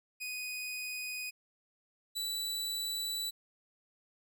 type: tone pair in turn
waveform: sawtooth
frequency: 2491 / 3954 Hz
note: D#7 / B7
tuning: +1 / +1 cents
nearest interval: minor sixth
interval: 800 cents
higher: second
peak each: -34 / -31 dBFS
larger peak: second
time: 0.2-1.31 / 2.15-3.31 s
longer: second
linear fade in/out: 20 ms
effects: none